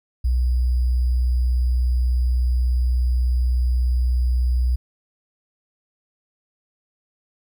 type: tone with sample-and-hold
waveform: sine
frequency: 61.74 Hz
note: B1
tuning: in tune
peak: -16 dBFS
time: 0.24-4.76 s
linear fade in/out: 10 ms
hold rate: 4900 Hz
effects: none